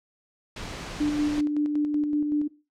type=noise; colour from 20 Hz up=pink; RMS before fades=-36 dBFS; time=0.56-1.41 s; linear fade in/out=5 ms
type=tone with tremolo; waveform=sine; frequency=296.4 Hz; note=D4; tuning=16 cents sharp; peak=-20 dBFS; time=1-2.48 s; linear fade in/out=10 ms; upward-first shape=square; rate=5.3 Hz; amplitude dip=35%
effects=noise-tail reverb RT60 0.3 s tail -19 dB re dry + low-pass 6000 Hz 12 dB/octave